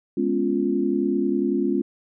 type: chord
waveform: sine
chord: C# dominant seventh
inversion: second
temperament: equal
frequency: 207.7 / 246.9 / 277.2 / 349.2 Hz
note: G#3 / B3 / C#4 / E#4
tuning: 0 / 0 / 0 / 0 cents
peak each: -26 / -27 / -24 / -24 dBFS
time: 0.17-1.82 s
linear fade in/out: 5 ms
effects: none